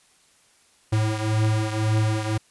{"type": "beating tone pair", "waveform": "square", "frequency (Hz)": [108.2, 110.1], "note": ["A2", "A2"], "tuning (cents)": [-29, 2], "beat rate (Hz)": 1.9, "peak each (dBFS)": [-22, -27], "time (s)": [0.92, 2.38], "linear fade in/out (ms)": 10, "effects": ["white hiss -59 dBFS RMS until 2.5 s", "resampled to 24000 Hz"]}